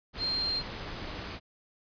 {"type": "tone in noise", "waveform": "sine", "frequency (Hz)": 4186, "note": "C8", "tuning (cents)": 0, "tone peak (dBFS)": -28, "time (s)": [0.18, 0.63], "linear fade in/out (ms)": 50, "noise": "pink", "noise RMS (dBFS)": -39, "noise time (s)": [0.13, 1.4], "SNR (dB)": 8, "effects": ["resampled to 11025 Hz"]}